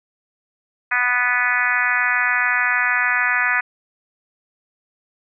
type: harmonic tone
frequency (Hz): 246.9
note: B3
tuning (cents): 0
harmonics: 3 / 4 / 5 / 6 / 7 / 8 / 9 / 10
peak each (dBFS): -31 / -28 / -26 / -22 / -21 / -22 / -28 / -27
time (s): 0.91-3.61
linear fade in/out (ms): 10
effects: none